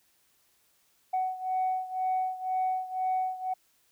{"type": "beating tone pair", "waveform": "sine", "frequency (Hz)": [746, 748], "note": ["F#5", "F#5"], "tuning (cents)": [14, 19], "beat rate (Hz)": 2, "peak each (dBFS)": [-28, -31], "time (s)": [1.13, 3.54], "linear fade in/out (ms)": 10, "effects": ["tanh soft clip ceiling -22 dBFS", "white hiss -68 dBFS RMS until 3.91 s"]}